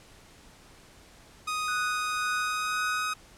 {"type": "tone with pitch glide", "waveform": "sawtooth", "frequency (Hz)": [1246, 1259.7], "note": ["D#6", "D#6"], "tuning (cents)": [2, 21], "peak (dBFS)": -25, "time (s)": [1.47, 3.14], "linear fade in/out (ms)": 10, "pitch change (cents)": 19, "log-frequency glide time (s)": [2.28, 2.86]}
{"type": "tone with tremolo", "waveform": "sine", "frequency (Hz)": 1480, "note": "F#6", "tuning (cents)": 0, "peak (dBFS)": -29, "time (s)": [1.68, 3.13], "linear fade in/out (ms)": 2, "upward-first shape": "sine", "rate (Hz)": 1.9, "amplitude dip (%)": 60}
{"effects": ["pink hiss -54 dBFS RMS until 3.37 s", "low-pass 10000 Hz 12 dB/octave"]}